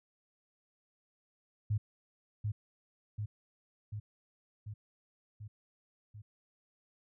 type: tone with echo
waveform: sine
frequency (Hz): 105.4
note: G#2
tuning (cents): +26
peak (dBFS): -28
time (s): 1.7-1.78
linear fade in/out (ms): 10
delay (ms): 740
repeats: 6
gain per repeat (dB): -3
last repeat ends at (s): 6.22
effects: none